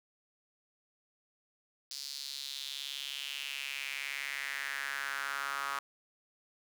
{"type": "tone with high-pass filter sweep", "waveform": "sawtooth", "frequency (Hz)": 139.2, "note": "C#3", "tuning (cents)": 8, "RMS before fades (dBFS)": -39, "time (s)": [1.91, 5.79], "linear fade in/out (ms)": 0, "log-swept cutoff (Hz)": [4800, 1200], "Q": 3.9, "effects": []}